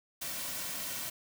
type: noise with comb filter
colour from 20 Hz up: white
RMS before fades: -38 dBFS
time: 0.21-1.1 s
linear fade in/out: 10 ms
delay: 2.4 ms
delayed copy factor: -0.5
effects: none